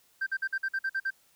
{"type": "tone bursts", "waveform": "sine", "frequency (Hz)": 1568, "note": "G6", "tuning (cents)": 0, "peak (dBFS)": -25, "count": 9, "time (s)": [0.21, 1.106], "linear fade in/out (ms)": 10, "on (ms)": 56, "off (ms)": 49, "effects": ["tanh soft clip ceiling -25 dBFS", "white hiss -65 dBFS RMS until 1.35 s"]}